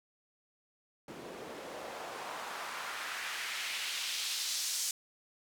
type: noise with band-pass filter sweep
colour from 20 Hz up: white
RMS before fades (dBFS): -39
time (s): 1.08-4.91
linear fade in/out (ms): 2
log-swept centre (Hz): 310 to 6400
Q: 1.3
effects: none